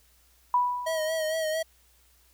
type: tone with exponential decay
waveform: sine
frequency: 984 Hz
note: B5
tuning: 7 cents flat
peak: -18 dBFS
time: 0.54-1.37 s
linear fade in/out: 2 ms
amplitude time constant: 180 ms
type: tone with vibrato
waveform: square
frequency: 634 Hz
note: D#5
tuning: 32 cents sharp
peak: -27 dBFS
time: 0.86-1.63 s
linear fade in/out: 10 ms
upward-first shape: sine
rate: 4.4 Hz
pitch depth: 40 cents each way
effects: added 60 Hz sine -63 dBFS peak until 2.33 s + white hiss -63 dBFS RMS until 2.33 s